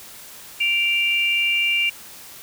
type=tone pair together; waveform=sine; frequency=2348 / 2792 Hz; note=D7 / F7; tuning=-1 / -1 cents; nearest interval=minor third; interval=300 cents; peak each=-20 dBFS; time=0.6-1.9 s; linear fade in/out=10 ms; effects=white hiss -41 dBFS RMS until 2.42 s